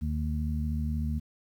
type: harmonic tone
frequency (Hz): 76.1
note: D#2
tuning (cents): -38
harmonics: 1 / 2 / 3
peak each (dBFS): -29 / -35 / -34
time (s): 0.01-1.2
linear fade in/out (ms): 20
effects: 10-bit